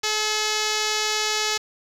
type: tone with low-pass filter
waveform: 5% pulse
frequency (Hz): 428.2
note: A4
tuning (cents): -47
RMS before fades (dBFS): -24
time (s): 0.03-1.58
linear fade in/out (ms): 10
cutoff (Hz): 7200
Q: 2.6
effects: 7-bit